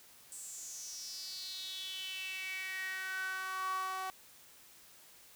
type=tone with high-pass filter sweep; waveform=sawtooth; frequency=377.4 Hz; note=F#4; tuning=34 cents sharp; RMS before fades=-41 dBFS; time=0.32-4.1 s; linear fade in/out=0 ms; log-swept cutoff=8200 to 900 Hz; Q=6.4; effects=white hiss -59 dBFS RMS until 5.35 s